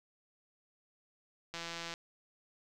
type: click train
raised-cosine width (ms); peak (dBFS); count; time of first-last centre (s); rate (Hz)
0.2; -24; 68; 1.54-1.939; 168
effects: none